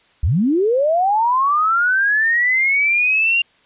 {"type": "linear sweep", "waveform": "sine", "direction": "up", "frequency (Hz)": [55.7, 2800], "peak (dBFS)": -13, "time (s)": [0.23, 3.42], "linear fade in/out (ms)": 5, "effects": ["white hiss -55 dBFS RMS until 3.65 s", "resampled to 8000 Hz"]}